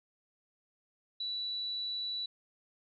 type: tone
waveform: sine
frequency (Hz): 3946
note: B7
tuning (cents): -2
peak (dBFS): -34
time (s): 1.2-2.26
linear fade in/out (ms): 5
effects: none